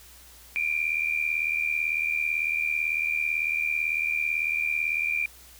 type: tone pair together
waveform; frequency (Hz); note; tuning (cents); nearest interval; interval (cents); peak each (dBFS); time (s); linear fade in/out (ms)
sine; 2334 / 2412; D7 / D7; -11 / +46; minor second; 57; -28 / -26; 0.56-5.26; 0
effects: added 60 Hz sine -54 dBFS peak until 5.59 s + white hiss -51 dBFS RMS until 5.59 s